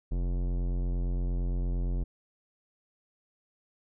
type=tone with tanh clipping; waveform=sine; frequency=44.36 Hz; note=F1; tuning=28 cents sharp; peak=-29 dBFS; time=0.11-2.04 s; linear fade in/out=10 ms; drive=18 dB; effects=none